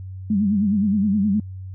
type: tone with vibrato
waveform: sine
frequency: 203.3 Hz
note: G#3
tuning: 37 cents flat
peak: -16 dBFS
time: 0.3-1.4 s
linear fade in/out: 5 ms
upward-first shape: sine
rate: 9.6 Hz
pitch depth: 110 cents each way
effects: added 94 Hz sine -31 dBFS peak until 1.74 s